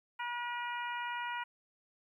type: harmonic tone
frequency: 481.2 Hz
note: B4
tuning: 45 cents flat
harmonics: 2 / 3 / 4 / 5 / 6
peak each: -38 / -42 / -44 / -46 / -48 dBFS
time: 0.19-1.44 s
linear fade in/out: 10 ms
effects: 12-bit